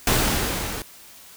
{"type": "noise with level ramp", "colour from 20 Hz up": "pink", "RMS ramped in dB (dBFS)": [-18, -31], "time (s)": [0.07, 0.82], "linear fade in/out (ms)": 2, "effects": ["white hiss -46 dBFS RMS until 1.36 s"]}